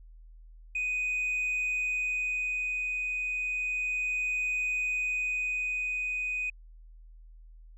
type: tone with tremolo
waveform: sine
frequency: 2494 Hz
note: D#7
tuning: 3 cents sharp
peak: -25 dBFS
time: 0.75-6.5 s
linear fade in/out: 5 ms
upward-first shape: sine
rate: 0.32 Hz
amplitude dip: 30%
effects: tanh soft clip ceiling -26 dBFS + added 40 Hz sine -48 dBFS peak until 7.77 s